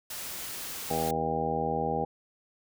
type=noise; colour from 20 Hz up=white; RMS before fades=-38 dBFS; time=0.1-1.11 s; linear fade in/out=5 ms
type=harmonic tone; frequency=80 Hz; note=D#2; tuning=49 cents sharp; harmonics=1 / 2 / 3 / 4 / 5 / 6 / 7 / 8 / 9 / 10; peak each=-43 / -36 / -37 / -41 / -37 / -33 / -43 / -38 / -39 / -31 dBFS; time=0.9-2.05 s; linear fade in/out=5 ms
effects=none